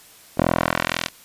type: tone with band-pass filter sweep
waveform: 10% pulse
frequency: 42 Hz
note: E1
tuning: 33 cents sharp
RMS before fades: -22 dBFS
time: 0.37-1.09 s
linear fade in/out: 20 ms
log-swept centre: 500 to 4100 Hz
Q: 0.89
effects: white hiss -48 dBFS RMS until 1.24 s + resampled to 32000 Hz